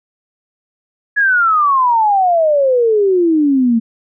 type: exponential sweep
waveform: sine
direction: down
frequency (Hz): 1701 to 222.7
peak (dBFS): -9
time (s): 1.16-3.8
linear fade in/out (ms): 20
effects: none